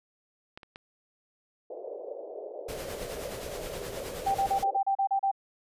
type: clicks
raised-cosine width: 0.3 ms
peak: -26 / -31 / -27 dBFS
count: 3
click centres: 0.575 / 0.632 / 0.759 s
type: band-pass noise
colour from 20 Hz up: white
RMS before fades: -40 dBFS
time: 1.7-4.77 s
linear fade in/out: 5 ms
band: 400 to 620 Hz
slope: 48 dB/octave
type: noise with tremolo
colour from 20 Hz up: pink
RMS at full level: -39 dBFS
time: 2.68-4.64 s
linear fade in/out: 10 ms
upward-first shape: sine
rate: 9.5 Hz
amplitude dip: 45%
type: tone bursts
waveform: sine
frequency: 784 Hz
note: G5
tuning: in tune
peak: -23 dBFS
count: 9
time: 4.26-5.315 s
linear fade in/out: 10 ms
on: 87 ms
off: 34 ms
effects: resampled to 32000 Hz